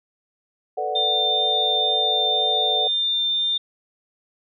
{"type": "chord", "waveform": "sine", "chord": "B minor seventh", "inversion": "third", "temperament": "equal", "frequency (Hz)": [440, 493.9, 587.3, 740], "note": ["A4", "B4", "D5", "F#5"], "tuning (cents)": [0, 0, 0, 0], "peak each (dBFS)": [-29, -31, -30, -25], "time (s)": [0.77, 2.88], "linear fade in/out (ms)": 10}
{"type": "tone", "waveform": "sine", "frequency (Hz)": 3601, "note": "A7", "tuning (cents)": 39, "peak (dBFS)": -19, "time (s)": [0.95, 3.58], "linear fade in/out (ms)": 10}
{"effects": []}